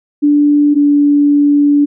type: tone pair in turn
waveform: sine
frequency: 292.2 / 289.3 Hz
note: D4 / D4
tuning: -9 / -26 cents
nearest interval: unison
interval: 17 cents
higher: first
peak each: -6 dBFS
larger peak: neither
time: 0.22-0.75 / 0.75-1.86 s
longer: second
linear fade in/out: 20 ms
effects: none